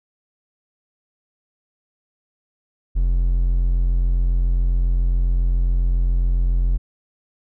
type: tone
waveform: triangle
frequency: 43.65 Hz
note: F1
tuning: in tune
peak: -13 dBFS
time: 2.95-6.78 s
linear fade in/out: 20 ms
effects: none